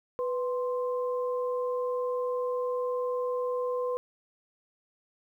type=tone pair together; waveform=sine; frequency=496 / 1046.5 Hz; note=B4 / C6; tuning=+7 / 0 cents; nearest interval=octave + minor second; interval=1293 cents; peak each=-28 / -36 dBFS; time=0.19-3.97 s; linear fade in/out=0 ms; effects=11-bit